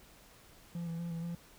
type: tone with vibrato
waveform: triangle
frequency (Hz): 168.5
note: E3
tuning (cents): +38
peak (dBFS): -34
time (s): 0.75-1.35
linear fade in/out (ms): 2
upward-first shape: square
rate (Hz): 4.2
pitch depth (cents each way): 24
effects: pink hiss -59 dBFS RMS until 1.58 s